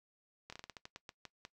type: slowing click train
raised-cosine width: 0.2 ms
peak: -29 dBFS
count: 12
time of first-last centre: 0.5-1.451 s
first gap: 25 ms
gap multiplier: 1.23
effects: noise-tail reverb RT60 0.1 s tail -19 dB re dry